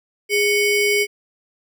square ring-modulated tone, 1318.5 Hz, E6, in tune, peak -13 dBFS, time 0.29-1.07 s, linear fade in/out 50 ms, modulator 906 Hz, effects none

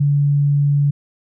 sine tone, 143.4 Hz, D3, 41 cents flat, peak -12 dBFS, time 0-0.91 s, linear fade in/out 10 ms, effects none

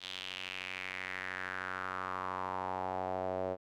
sawtooth tone with band-pass filter sweep, 93 Hz, F#2, 9 cents sharp, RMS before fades -39 dBFS, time 0-3.57 s, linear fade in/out 50 ms, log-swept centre 3500 to 570 Hz, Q 3.6, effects none

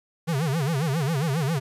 square tone with vibrato, 149.5 Hz, D3, 31 cents sharp, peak -23 dBFS, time 0.27-1.6 s, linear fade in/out 20 ms, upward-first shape sine, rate 7.4 Hz, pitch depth 230 cents each way, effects resampled to 32000 Hz + 10-bit

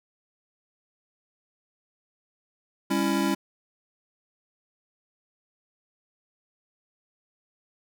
square chord, C# diminished, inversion second, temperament just, 199.57 / 277.2 / 332.6 Hz, G3 / C#4 / E4, +31 / 0 / +16 cents, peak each -28 dBFS, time 2.9-3.35 s, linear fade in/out 10 ms, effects none

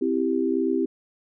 sine chord, C major, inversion none, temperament equal, 261.6 / 329.6 / 392 Hz, C4 / E4 / G4, 0 / 0 / 0 cents, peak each -25 dBFS, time 0.01-0.86 s, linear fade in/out 10 ms, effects none

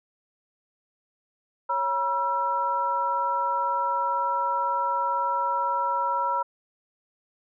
sine tone cluster, 552 / 961 / 1341 Hz, C#5 / B5 / E6, -7 / -48 / +29 cents, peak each -33 / -24 / -29 dBFS, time 1.69-6.43 s, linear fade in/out 10 ms, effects none

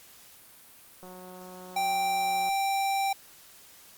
click train, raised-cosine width 1 ms, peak -33 dBFS, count 268, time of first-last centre 1.03-2.489 s, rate 183 Hz
square tone, 784 Hz, G5, in tune, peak -26 dBFS, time 1.76-3.13 s, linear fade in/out 5 ms
effects white hiss -53 dBFS RMS until 3.97 s + Opus 48 kbps

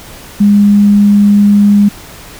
sine tone, 204.3 Hz, G#3, 28 cents flat, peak -3 dBFS, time 0.4-1.89 s, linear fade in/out 10 ms, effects pink hiss -32 dBFS RMS until 2.39 s

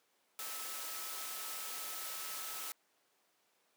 sine tone in noise, 1297 Hz, E6, 28 cents flat, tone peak -52 dBFS, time 0.39-2.72 s, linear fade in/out 0 ms, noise white, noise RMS -43 dBFS, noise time 0.39-2.72 s, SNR -12 dB, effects pink hiss -74 dBFS RMS until 3.76 s + high-pass 400 Hz 12 dB/octave

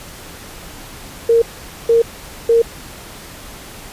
sine tone bursts, 462.3 Hz, A#4, 14 cents flat, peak -8 dBFS, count 3, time 1.29-2.62 s, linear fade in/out 5 ms, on 130 ms, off 470 ms, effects pink hiss -35 dBFS RMS until 3.92 s + resampled to 32000 Hz

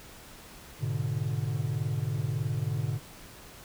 triangle chord, G# diminished, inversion none, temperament equal with one note detuned, 104.97 / 123.47 / 146.83 Hz, G#2 / B2 / D3, +19 / 0 / 0 cents, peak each -31 / -30 / -30 dBFS, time 0.79-3 s, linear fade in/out 50 ms, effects pink hiss -49 dBFS RMS until 3.64 s

